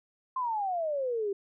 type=exponential sweep; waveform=sine; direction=down; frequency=1060 to 387.1 Hz; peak=-28 dBFS; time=0.36-1.33 s; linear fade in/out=5 ms; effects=none